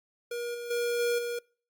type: tone with level steps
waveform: square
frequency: 476.9 Hz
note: A#4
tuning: 39 cents sharp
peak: -33 / -37 / -28 / -26 / -32 dBFS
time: 0.31-1.39 s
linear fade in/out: 5 ms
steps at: 0.54 / 0.7 / 0.99 / 1.18 s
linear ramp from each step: 10 ms
effects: noise-tail reverb RT60 0.4 s tail -25 dB re dry + Opus 48 kbps